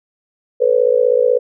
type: tone with amplitude modulation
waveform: sine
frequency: 496.1 Hz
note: B4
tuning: 8 cents sharp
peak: -6 dBFS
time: 0.6-1.39 s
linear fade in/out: 20 ms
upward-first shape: sine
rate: 56.1 Hz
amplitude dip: 95%
effects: none